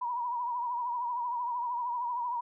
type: tone with vibrato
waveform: sine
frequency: 967 Hz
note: B5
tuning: 37 cents flat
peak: -30 dBFS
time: 0.01-2.41 s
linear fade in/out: 10 ms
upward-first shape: sine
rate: 13 Hz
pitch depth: 62 cents each way
effects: none